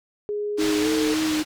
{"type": "tone with pitch glide", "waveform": "sine", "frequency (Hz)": [415.3, 445.1], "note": ["G#4", "A4"], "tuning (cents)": [0, 20], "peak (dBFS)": -24, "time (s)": [0.29, 1.14], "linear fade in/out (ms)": 0, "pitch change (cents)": 120, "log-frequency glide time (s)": [0.79, 0.89]}
{"type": "low-pass noise", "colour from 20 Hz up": "white", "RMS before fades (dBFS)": -30, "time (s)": [0.57, 1.45], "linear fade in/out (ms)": 50, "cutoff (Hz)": 5000, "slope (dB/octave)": 12}
{"type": "tone with vibrato", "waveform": "sine", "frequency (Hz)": 311.2, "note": "D#4", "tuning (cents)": 0, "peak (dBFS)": -21, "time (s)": [0.58, 1.43], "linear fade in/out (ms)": 10, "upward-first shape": "sine", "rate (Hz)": 3.5, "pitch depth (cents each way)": 21}
{"effects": []}